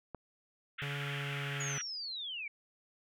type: click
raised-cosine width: 1 ms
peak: -28 dBFS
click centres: 0.147 s
type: band-pass noise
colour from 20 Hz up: pink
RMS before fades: -42 dBFS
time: 0.78-1.82 s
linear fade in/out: 10 ms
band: 1300 to 3400 Hz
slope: 96 dB/octave
type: tone with pitch glide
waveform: 45% pulse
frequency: 142.3 to 140.58 Hz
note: C#3 to C#3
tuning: +46 to +25 cents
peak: -38 dBFS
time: 0.82-1.78 s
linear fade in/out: 0 ms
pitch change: -21 cents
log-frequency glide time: 0.93-1.62 s
type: linear sweep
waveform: sine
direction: down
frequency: 6850 to 2217 Hz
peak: -38 dBFS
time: 1.6-2.48 s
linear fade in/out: 5 ms
effects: none